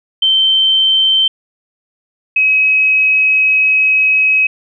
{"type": "tone pair in turn", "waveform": "sine", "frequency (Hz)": [3108, 2549], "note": ["G7", "D#7"], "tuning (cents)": [-16, 41], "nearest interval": "minor third", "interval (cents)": 343, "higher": "first", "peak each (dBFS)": -8, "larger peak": "neither", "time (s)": [[0.22, 1.28], [2.36, 4.47]], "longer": "second", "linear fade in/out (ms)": 5, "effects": []}